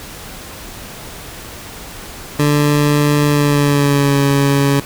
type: tone with pitch glide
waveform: 20% pulse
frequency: 146.83 to 140.12 Hz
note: D3 to C#3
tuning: 0 to +19 cents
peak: -6 dBFS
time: 2.39-4.8 s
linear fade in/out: 5 ms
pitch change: -81 cents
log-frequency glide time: 3.25-4.21 s
effects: pink hiss -32 dBFS RMS until 4.85 s